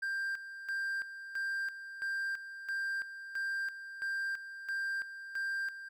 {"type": "tone with tremolo", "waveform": "triangle", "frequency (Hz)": 1586, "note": "G6", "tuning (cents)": 20, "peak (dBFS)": -31, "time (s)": [0.02, 5.89], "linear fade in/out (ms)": 10, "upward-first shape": "square", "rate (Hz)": 1.5, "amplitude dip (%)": 70, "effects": []}